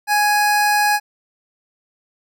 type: tone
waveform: 25% pulse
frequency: 832 Hz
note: G#5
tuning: 3 cents sharp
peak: -10 dBFS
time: 0.07-1 s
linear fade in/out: 50 ms
effects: none